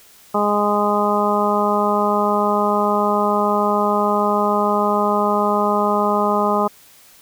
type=harmonic tone; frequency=206.7 Hz; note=G#3; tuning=8 cents flat; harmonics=1 / 2 / 3 / 4 / 5 / 6; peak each=-22 / -22 / -22 / -22 / -22 / -22 dBFS; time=0.34-6.68 s; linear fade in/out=10 ms; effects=white hiss -48 dBFS RMS until 7.21 s